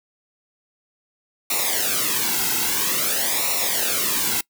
white noise with flanger, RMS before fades -22 dBFS, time 1.5-4.41 s, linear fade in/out 5 ms, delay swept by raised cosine 0.62 to 1.72 ms, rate 0.5 Hz, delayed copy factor -0.8, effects noise-tail reverb RT60 0.1 s tail -23 dB re dry

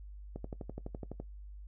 click train, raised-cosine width 2 ms, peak -27 dBFS, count 11, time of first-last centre 0.36-1.2 s, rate 11.9 Hz, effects noise-tail reverb RT60 0.1 s tail -17 dB re dry + added 50 Hz sine -45 dBFS peak until 1.67 s

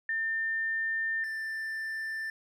sine / triangle tone pair in turn, 1800 / 1777.3 Hz, A6 / A6, +39 / +17 cents, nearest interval unison, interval 22 cents, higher first, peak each -28 / -31 dBFS, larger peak first, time 0.09-1.24 / 1.24-2.3 s, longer first, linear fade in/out 2 ms, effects none

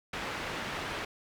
white low-pass noise, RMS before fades -37 dBFS, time 0.13-1.05 s, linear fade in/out 5 ms, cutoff 2200 Hz, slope 12 dB/octave, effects none

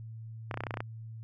clicks, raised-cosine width 0.5 ms, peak -19 dBFS, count 10, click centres 0.512 / 0.542 / 0.574 / 0.606 / 0.637 / 0.668 / 0.708 / 0.741 / 0.772 / 0.805 s, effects added 112 Hz sine -41 dBFS peak until 1.23 s

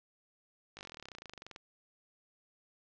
slowing click train, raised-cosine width 0.2 ms, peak -29 dBFS, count 26, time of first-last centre 0.77-1.561 s, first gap 19 ms, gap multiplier 1.04, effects low-pass 6000 Hz 12 dB/octave + 11-bit

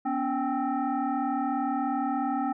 sine tone with frequency modulation, 246.5 Hz, B3, 3 cents flat, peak -25 dBFS, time 0.05-2.53 s, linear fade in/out 10 ms, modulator 530 Hz, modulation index 1.6, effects none

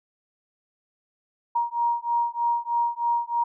sine beating tone pair, 942 / 945.2 Hz, A#5 / A#5, +18 / +24 cents, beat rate 3.2 Hz, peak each -25 dBFS, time 1.55-3.44 s, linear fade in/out 10 ms, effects none

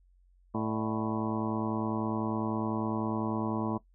harmonic tone with a mistuned harmonic, 110 Hz, A2, in tune, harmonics 1 / 2 / 3 / 4 / 5 / 6 / 7 / 8 / 9 / 10, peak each -38 / -32 / -35 / -40 / -42 / -43 / -43 / -44 / -40 / -45 dBFS, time 0.54-3.78 s, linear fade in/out 10 ms, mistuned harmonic 5, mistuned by +110 cents, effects noise-tail reverb RT60 0.1 s tail -17 dB re dry + added 45 Hz sine -60 dBFS peak until 3.94 s

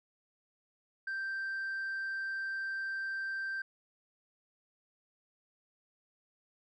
sine tone, 1568 Hz, G6, in tune, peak -32 dBFS, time 1.07-3.62 s, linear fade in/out 5 ms, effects tanh soft clip ceiling -33 dBFS

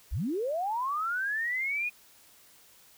sine linear sweep, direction up, 35.18 to 2489 Hz, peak -28 dBFS, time 0.11-1.9 s, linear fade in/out 20 ms, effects white hiss -58 dBFS RMS until 2.97 s

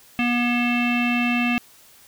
square tone with low-pass filter, 241.4 Hz, B3, 39 cents flat, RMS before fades -21 dBFS, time 0.19-1.58 s, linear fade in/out 0 ms, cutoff 2600 Hz, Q 7.5, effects white hiss -51 dBFS RMS until 2.07 s

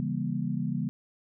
sine chord, C# diminished seventh, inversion none, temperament just, 138.59 / 166.31 / 199.57 / 239.5 Hz, C#3 / E3 / G3 / Bb3, 0 / +16 / +31 / +47 cents, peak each -33 dBFS, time 0-0.89 s, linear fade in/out 0 ms, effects none

